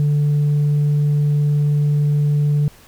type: tone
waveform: sine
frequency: 146.83 Hz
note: D3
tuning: in tune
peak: -11 dBFS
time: 0-2.68 s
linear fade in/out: 0 ms
effects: tanh soft clip ceiling -12 dBFS + pink hiss -47 dBFS RMS until 2.87 s